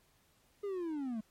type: linear sweep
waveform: triangle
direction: down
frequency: 415.3 to 209.8 Hz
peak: -33 dBFS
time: 0.63-1.21 s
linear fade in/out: 10 ms
effects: pink hiss -70 dBFS RMS until 1.3 s + MP3 64 kbps